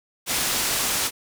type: low-pass noise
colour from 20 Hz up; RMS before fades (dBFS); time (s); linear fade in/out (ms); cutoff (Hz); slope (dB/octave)
white; -24; 0.26-1.11; 50; 11000; 12
effects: none